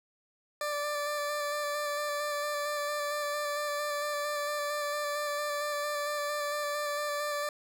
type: tone with vibrato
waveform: 20% pulse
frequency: 587.3 Hz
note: D5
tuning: in tune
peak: -26 dBFS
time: 0.61-7.49 s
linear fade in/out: 2 ms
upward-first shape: square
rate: 4.4 Hz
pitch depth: 14 cents each way
effects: none

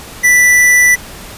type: tone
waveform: square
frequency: 1975.5 Hz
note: B6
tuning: in tune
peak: -6 dBFS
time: 0.23-0.96 s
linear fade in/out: 20 ms
effects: pink hiss -31 dBFS RMS until 1.37 s + resampled to 32000 Hz

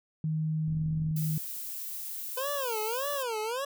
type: tone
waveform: sine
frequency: 156.8 Hz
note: D#3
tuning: 14 cents sharp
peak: -27 dBFS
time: 0.24-1.38 s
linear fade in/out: 2 ms
type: click train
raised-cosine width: 5 ms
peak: -31 dBFS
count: 20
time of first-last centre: 0.68-1.111 s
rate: 44.1 Hz
type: noise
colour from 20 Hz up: violet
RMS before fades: -38 dBFS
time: 1.16-3.23 s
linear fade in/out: 5 ms
type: tone with vibrato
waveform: 25% pulse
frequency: 497.4 Hz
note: B4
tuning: 12 cents sharp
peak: -27 dBFS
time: 2.37-3.65 s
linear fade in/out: 5 ms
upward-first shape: sine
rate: 1.7 Hz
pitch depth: 260 cents each way
effects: none

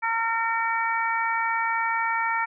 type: harmonic tone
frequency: 456.2 Hz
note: A#4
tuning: 37 cents flat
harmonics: 2 / 3 / 4 / 5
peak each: -26 / -28 / -29 / -30 dBFS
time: 0.02-2.46 s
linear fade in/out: 20 ms
effects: none

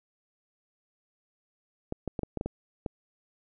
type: clicks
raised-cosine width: 2 ms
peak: -18 dBFS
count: 8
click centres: 1.924 / 2.077 / 2.192 / 2.233 / 2.373 / 2.411 / 2.46 / 2.862 s
effects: none

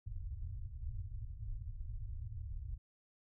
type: low-pass noise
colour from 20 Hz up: pink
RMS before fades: -43 dBFS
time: 0.06-2.78 s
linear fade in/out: 10 ms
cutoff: 120 Hz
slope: 96 dB/octave
effects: none

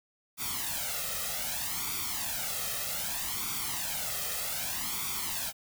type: noise with flanger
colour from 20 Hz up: white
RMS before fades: -34 dBFS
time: 0.37-5.53 s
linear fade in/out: 50 ms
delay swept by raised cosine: 0.86 to 1.59 ms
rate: 0.64 Hz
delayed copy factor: +0.75
effects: none

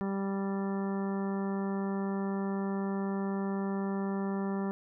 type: harmonic tone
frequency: 196 Hz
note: G3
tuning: in tune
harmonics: 1 / 2 / 3 / 4 / 5 / 6 / 7 / 9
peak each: -31 / -37 / -45 / -44 / -45 / -48 / -50 / -51 dBFS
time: 0.01-4.71 s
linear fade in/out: 0 ms
effects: none

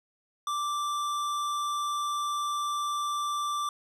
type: tone with hard clipping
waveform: triangle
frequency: 1174 Hz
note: D6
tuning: 1 cent flat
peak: -30 dBFS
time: 0.47-3.69 s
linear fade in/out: 2 ms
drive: 18 dB
effects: none

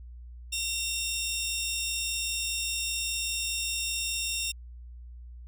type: tone pair together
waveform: 20% pulse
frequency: 2739 / 3667 Hz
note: F7 / A#7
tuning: -34 / -29 cents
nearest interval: perfect fourth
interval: 505 cents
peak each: -27 dBFS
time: 0.52-4.52 s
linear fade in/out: 10 ms
effects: added 60 Hz sine -42 dBFS peak until 5.47 s

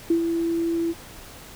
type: tone with ADSR envelope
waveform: sine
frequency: 334.1 Hz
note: E4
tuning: 23 cents sharp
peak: -15 dBFS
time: 0.1-0.94 s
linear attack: 5 ms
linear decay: 95 ms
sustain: -6 dB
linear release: 39 ms
effects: pink hiss -43 dBFS RMS until 1.55 s

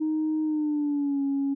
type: tone with pitch glide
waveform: sine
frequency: 311.1 to 277.2 Hz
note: D#4 to C#4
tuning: 0 to 0 cents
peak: -22 dBFS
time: 0-1.55 s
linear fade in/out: 20 ms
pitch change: -200 cents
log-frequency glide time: 0.43-1.22 s
effects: tanh soft clip ceiling -20 dBFS

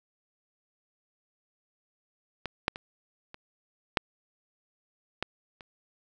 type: clicks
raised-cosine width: 0.3 ms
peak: -17 / -8 / -22 / -27 / -6 / -13 / -29 dBFS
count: 7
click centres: 2.457 / 2.681 / 2.759 / 3.344 / 3.972 / 5.226 / 5.608 s
effects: none

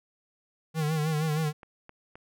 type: tone with vibrato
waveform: square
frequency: 155.1 Hz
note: D#3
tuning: 5 cents flat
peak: -26 dBFS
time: 0.74-1.53 s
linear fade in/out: 50 ms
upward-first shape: sine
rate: 6.4 Hz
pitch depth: 67 cents each way
type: click train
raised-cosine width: 0.5 ms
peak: -31 dBFS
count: 4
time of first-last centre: 1.37-2.155 s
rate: 3.82 Hz
effects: none

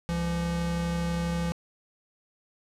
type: tone pair together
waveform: square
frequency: 67.43 / 170 Hz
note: C#2 / F3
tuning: -47 / -46 cents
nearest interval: octave + major third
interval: 1601 cents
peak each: -35 / -28 dBFS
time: 0.09-1.52 s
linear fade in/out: 0 ms
effects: low-pass 10000 Hz 12 dB/octave

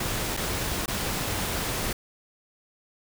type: noise with dropouts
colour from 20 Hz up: pink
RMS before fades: -29 dBFS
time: 0-1.93 s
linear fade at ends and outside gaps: 5 ms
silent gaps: 0.368-0.372 / 0.86-0.879 s
effects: none

